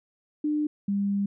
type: tone pair in turn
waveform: sine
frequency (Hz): 300 / 200.2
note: D4 / G3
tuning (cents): +37 / +37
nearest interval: perfect fifth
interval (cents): 700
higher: first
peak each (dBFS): -23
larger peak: neither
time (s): 0.44-0.67 / 0.88-1.26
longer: second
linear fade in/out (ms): 5
effects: none